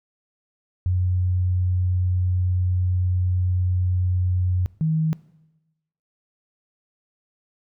sine tone pair in turn, 90.9 / 158.41 Hz, F#2 / D#3, -30 / +31 cents, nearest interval minor seventh, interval 961 cents, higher second, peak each -18 dBFS, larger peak neither, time 0.86-4.66 / 4.81-5.13 s, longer first, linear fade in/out 0 ms, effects noise-tail reverb RT60 1.0 s tail -20 dB re dry

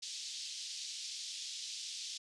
white band-pass noise, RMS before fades -44 dBFS, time 0.02-2.18 s, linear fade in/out 10 ms, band 3300 to 6100 Hz, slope 24 dB/octave, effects resampled to 24000 Hz

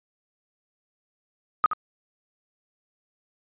sine tone with echo, 1253 Hz, D#6, 12 cents sharp, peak -14 dBFS, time 1.64-1.66 s, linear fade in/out 0 ms, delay 73 ms, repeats 1, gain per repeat -9 dB, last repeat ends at 1.733 s, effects resampled to 8000 Hz

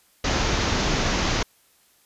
pink low-pass noise, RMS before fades -23 dBFS, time 0.24-1.43 s, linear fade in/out 5 ms, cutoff 6800 Hz, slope 96 dB/octave, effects white hiss -60 dBFS RMS until 2.05 s + resampled to 32000 Hz

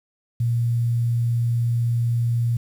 sine tone, 118.1 Hz, A#2, 23 cents sharp, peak -18 dBFS, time 0.4-2.57 s, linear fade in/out 5 ms, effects 8-bit

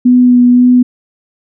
sine tone with vibrato, 246.9 Hz, B3, in tune, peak -3 dBFS, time 0.05-0.83 s, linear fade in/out 10 ms, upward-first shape sine, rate 1.9 Hz, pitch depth 14 cents each way, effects none

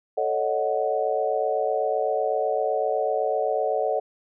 sine chord, D# half-diminished seventh, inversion second, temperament equal, 440 / 554.4 / 622.3 / 740 Hz, A4 / C#5 / D#5 / F#5, 0 / 0 / 0 / 0 cents, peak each -27 dBFS, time 0.17-4 s, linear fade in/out 10 ms, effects none

